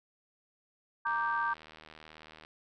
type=chord; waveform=sine; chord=G minor; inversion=first; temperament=equal; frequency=932.3 / 1174.7 / 1568 Hz; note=Bb5 / D6 / G6; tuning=0 / 0 / 0 cents; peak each=-33 dBFS; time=1.05-1.54 s; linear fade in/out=10 ms
type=click train; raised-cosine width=0.3 ms; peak=-34 dBFS; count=109; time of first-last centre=1.07-2.449 s; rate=78.3 Hz
effects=none